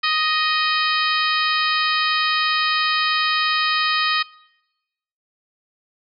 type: harmonic tone with a mistuned harmonic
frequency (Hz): 623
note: D#5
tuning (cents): +2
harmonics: 2 / 3 / 4 / 5 / 6 / 7 / 8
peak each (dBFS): -22 / -24 / -25 / -26 / -27 / -27 / -28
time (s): 0.03-4.23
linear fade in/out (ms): 10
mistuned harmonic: 6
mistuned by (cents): +42
effects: noise-tail reverb RT60 1.0 s tail -24 dB re dry